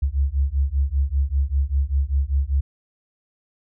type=beating tone pair; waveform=sine; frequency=66.7 / 71.8 Hz; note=C2 / D2; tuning=+34 / -39 cents; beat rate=5.1 Hz; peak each=-21 dBFS; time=0.02-2.61 s; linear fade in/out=10 ms; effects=none